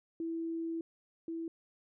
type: tone pair in turn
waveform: sine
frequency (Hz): 329.6 / 329.6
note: E4 / E4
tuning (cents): 0 / 0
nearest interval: unison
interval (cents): 0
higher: neither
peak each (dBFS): -34 / -36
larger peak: first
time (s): 0.2-0.81 / 1.28-1.48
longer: first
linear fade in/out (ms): 2
effects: none